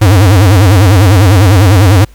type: tone with vibrato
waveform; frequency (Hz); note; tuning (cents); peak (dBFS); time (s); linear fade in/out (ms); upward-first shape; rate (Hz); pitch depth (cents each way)
square; 98; G2; 0; -3; 0.01-2.05; 10; sine; 10; 200
effects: added 50 Hz sine -34 dBFS peak until 2.14 s + pink hiss -46 dBFS RMS until 2.14 s